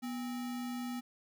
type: tone with sample-and-hold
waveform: sine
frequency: 244.6 Hz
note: B3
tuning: 16 cents flat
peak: -36 dBFS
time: 0.02-1.01 s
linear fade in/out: 20 ms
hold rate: 1050 Hz
effects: none